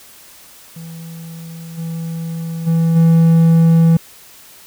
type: tone with level steps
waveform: triangle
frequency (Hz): 164.81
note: E3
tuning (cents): 0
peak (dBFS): -27 / -19 / -9 / -5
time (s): 0.76-3.97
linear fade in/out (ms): 5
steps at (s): 1.77 / 2.66 / 2.95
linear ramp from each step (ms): 20
effects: white hiss -42 dBFS RMS until 4.66 s